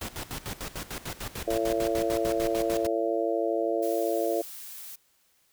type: noise with tremolo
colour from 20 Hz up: pink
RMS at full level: -35 dBFS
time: 0.01-2.87 s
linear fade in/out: 5 ms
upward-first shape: square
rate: 6.7 Hz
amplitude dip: 80%
type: harmonic tone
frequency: 112.7 Hz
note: A2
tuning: 42 cents sharp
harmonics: 3 / 4 / 5 / 6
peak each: -30 / -30 / -30 / -30 dBFS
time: 1.47-4.42 s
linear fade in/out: 10 ms
type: noise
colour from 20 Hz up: blue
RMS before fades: -42 dBFS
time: 3.82-4.96 s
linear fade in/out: 10 ms
effects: white hiss -67 dBFS RMS until 5.52 s